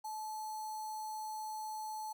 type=tone with notch filter; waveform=square; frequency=864 Hz; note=A5; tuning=32 cents flat; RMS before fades=-42 dBFS; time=0.04-2.13 s; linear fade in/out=10 ms; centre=2600 Hz; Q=0.87; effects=12-bit